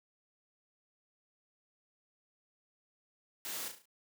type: noise with echo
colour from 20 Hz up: white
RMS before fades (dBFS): -41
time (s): 3.45-3.68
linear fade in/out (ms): 0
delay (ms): 35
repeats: 5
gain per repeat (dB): -6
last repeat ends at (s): 3.855
effects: high-pass 200 Hz 12 dB/octave